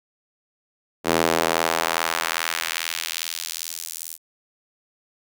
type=tone with high-pass filter sweep; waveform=sawtooth; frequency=82.41 Hz; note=E2; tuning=in tune; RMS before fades=-25 dBFS; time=1.04-4.18 s; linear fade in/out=50 ms; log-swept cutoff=340 to 9200 Hz; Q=0.94; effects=none